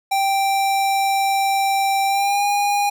square tone with pitch glide, 784 to 814.5 Hz, G5 to G#5, 0 to -34 cents, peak -17 dBFS, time 0.11-2.9 s, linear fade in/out 10 ms, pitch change +66 cents, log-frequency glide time 2.06-2.45 s, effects none

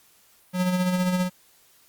square tone with tremolo, 181.9 Hz, F#3, 29 cents flat, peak -20 dBFS, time 0.53-1.3 s, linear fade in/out 50 ms, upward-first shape sine, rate 15 Hz, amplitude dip 45%, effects white hiss -58 dBFS RMS until 1.88 s + Opus 48 kbps

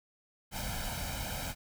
pink noise with comb filter, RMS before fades -37 dBFS, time 0.51-1.55 s, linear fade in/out 50 ms, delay 1.3 ms, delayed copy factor +0.75, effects none

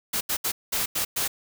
white noise bursts at uneven times, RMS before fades -26 dBFS, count 6, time 0.13-0.21 / 0.29-0.37 / 0.44-0.52 / 0.72-0.86 / 0.95-1.05 / 1.16-1.28 s, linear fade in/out 10 ms, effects none

